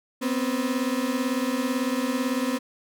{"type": "beating tone pair", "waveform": "35% pulse", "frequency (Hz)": [246.9, 264.9], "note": ["B3", "C4"], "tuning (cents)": [0, 22], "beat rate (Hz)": 18, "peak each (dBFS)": -25, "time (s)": [0.21, 2.59], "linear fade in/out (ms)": 20, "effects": []}